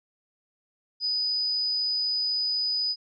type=tone; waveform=sine; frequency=4978 Hz; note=D#8; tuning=in tune; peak=-24 dBFS; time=1-2.96 s; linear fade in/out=50 ms; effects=none